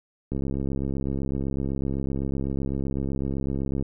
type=click train; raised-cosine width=3 ms; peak=-16 dBFS; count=239; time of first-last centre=0.32-3.825 s; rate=67.9 Hz; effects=none